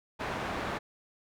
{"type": "low-pass noise", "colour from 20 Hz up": "white", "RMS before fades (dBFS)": -35, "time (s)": [0.19, 0.79], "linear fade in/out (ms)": 20, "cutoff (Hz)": 1400, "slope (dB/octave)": 12, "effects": []}